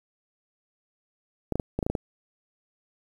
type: clicks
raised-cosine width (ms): 2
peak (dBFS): -13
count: 8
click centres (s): 1.523 / 1.556 / 1.598 / 1.79 / 1.828 / 1.865 / 1.9 / 1.952
effects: 8-bit